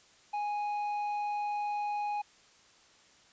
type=tone with tanh clipping; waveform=sine; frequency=829 Hz; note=G#5; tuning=3 cents flat; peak=-32 dBFS; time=0.33-2.22 s; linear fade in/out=10 ms; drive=6 dB; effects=white hiss -61 dBFS RMS until 3.32 s + resampled to 16000 Hz

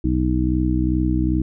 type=harmonic tone; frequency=62.5 Hz; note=B1; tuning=21 cents sharp; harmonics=1 / 2 / 3 / 4 / 5; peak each=-21 / -24 / -26 / -26 / -21 dBFS; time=0.04-1.42 s; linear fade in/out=5 ms; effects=none

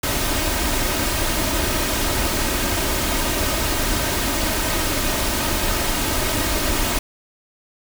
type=noise with comb filter; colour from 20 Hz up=pink; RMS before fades=-21 dBFS; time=0.03-6.99 s; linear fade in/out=5 ms; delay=3.2 ms; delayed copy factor=+0.5; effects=none

